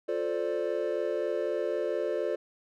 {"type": "chord", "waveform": "triangle", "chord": "D minor seventh", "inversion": "first", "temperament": "equal with one note detuned", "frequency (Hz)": [353.5, 440, 523.3, 587.3], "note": ["F4", "A4", "C5", "D5"], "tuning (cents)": [21, 0, 0, 0], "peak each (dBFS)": [-32, -31, -32, -31], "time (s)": [0.08, 2.36], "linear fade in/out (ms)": 10, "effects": []}